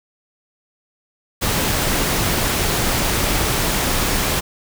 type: noise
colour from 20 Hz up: pink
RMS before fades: -19 dBFS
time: 1.41-4.41 s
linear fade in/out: 20 ms
effects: none